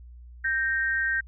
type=tone pair together; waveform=sine; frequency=1568 / 1855.9 Hz; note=G6 / A#6; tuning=0 / -8 cents; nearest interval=minor third; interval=292 cents; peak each=-25 / -27 dBFS; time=0.44-1.21 s; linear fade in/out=10 ms; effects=added 60 Hz sine -43 dBFS peak until 1.27 s